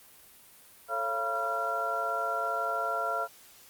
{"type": "tone cluster", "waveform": "sine", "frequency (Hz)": [441.3, 551, 685, 972, 1373], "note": ["A4", "C#5", "F5", "B5", "F6"], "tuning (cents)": [5, -11, -34, -28, -30], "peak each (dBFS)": [-40, -38, -33, -38, -31], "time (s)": [0.88, 3.28], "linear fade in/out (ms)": 50, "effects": ["white hiss -55 dBFS RMS until 3.69 s", "Opus 32 kbps"]}